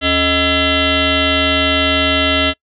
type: tone with frequency modulation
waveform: sine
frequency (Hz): 1683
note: G#6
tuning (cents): +23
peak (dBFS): -11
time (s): 0.01-2.54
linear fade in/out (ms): 50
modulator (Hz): 352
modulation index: 5
effects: noise-tail reverb RT60 0.1 s tail -24 dB re dry